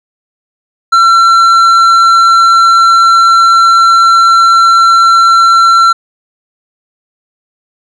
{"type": "tone with tanh clipping", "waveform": "triangle", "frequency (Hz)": 1354, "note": "E6", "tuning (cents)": 46, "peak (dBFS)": -4, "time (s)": [0.92, 5.93], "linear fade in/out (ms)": 10, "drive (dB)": 12, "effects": []}